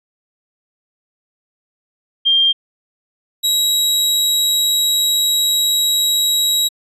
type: tone pair in turn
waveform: sine / sawtooth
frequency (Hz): 3192 / 3849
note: G7 / B7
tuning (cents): +31 / -45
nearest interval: minor third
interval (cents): 324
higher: second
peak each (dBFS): -10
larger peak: neither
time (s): 2.25-2.53 / 3.43-6.69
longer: second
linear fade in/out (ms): 20
effects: resampled to 32000 Hz